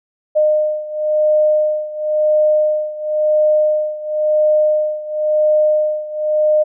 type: beating tone pair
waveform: sine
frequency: 610 / 610.96 Hz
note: D#5 / D#5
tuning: -34 / -32 cents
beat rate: 0.96 Hz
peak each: -14 / -17 dBFS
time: 0.35-6.64 s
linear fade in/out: 20 ms
effects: none

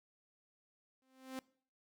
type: tone with exponential growth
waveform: sawtooth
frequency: 261.6 Hz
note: C4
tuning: in tune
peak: -35 dBFS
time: 1.02-1.39 s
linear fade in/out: 1 ms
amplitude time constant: 79 ms
effects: noise-tail reverb RT60 0.5 s tail -22 dB re dry

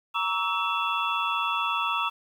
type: tone cluster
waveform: sine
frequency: 935 / 1134 / 1310 / 2691 / 3398 Hz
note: A#5 / C#6 / E6 / E7 / G#7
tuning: +5 / +39 / -11 / +35 / +39 cents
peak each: -31 / -30 / -29 / -31 / -34 dBFS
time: 0.14-2.1 s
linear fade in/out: 20 ms
effects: 9-bit

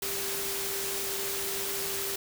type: tone in noise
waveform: sine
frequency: 394.2 Hz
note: G4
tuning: 10 cents sharp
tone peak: -38 dBFS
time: 0.02-2.16 s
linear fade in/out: 5 ms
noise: white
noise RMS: -33 dBFS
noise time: 0.02-2.16 s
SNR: -8 dB
effects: none

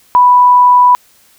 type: tone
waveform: sine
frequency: 987.8 Hz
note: B5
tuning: in tune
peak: -3 dBFS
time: 0.15-0.95 s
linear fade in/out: 0 ms
effects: white hiss -48 dBFS RMS until 1.38 s

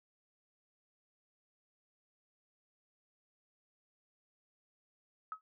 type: tone with exponential decay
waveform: sine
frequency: 1278 Hz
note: D#6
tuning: 46 cents sharp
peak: -34 dBFS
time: 5.32-5.41 s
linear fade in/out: 1 ms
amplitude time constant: 18 ms
effects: none

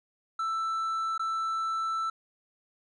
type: tone with dropouts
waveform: triangle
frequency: 1326 Hz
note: E6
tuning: 10 cents sharp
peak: -26 dBFS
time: 0.39-2.1 s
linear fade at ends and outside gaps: 5 ms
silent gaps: 1.179-1.194 s
effects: resampled to 22050 Hz

